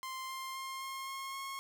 sawtooth tone with pitch steps, 1046.5 / 1054.4 / 1062.3 / 1070.3 / 1078.4 / 1086.5 Hz, C6 / C6 / C6 / C6 / C#6 / C#6, 0 / +13 / +26 / +39 / -48 / -35 cents, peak -36 dBFS, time 0.03-1.59 s, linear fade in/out 0 ms, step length 260 ms, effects none

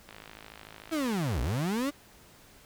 click train, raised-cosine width 0.3 ms, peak -29 dBFS, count 57, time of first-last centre 0.09-1.137 s, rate 53.5 Hz
35% pulse linear two-way sweep, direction down then up, 334.4 to 53.8 to 296.8 Hz, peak -26 dBFS, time 0.91-1.91 s, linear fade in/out 20 ms, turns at 1.41 s
effects pink hiss -56 dBFS RMS until 2.65 s

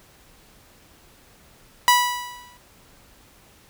sawtooth tone with exponential decay, 980 Hz, B5, 14 cents flat, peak -8 dBFS, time 1.88-2.57 s, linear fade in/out 0 ms, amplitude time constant 150 ms, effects pink hiss -53 dBFS RMS until 3.69 s

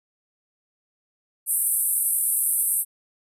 white band-pass noise, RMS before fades -23 dBFS, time 1.46-2.85 s, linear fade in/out 50 ms, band 8500 to 13000 Hz, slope 96 dB/octave, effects none

